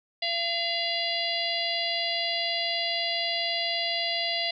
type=harmonic tone with a mistuned harmonic; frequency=681 Hz; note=F5; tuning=44 cents flat; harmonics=1 / 3 / 4 / 5 / 6 / 7; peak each=-33 / -33 / -33 / -33 / -33 / -33 dBFS; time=0.22-4.51 s; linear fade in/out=5 ms; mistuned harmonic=4; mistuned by=+63 cents; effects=none